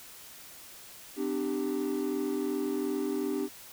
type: tone cluster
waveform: triangle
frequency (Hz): 256.5 / 299.2 / 392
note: C4 / D4 / G4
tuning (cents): -34 / +32 / 0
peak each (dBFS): -32 / -30 / -30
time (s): 1.16-3.49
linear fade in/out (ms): 50
effects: tanh soft clip ceiling -21 dBFS + white hiss -49 dBFS RMS until 3.72 s